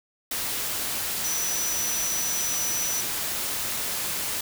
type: tone in noise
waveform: sine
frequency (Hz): 5920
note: F#8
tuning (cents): 0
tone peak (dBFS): -27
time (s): 1.24-3.01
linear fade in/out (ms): 5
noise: white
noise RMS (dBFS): -29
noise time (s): 0.31-4.41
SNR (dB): -1
effects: none